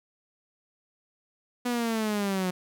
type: linear sweep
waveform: sawtooth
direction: down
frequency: 246.9 to 180 Hz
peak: -22 dBFS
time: 1.65-2.51 s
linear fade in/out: 10 ms
effects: none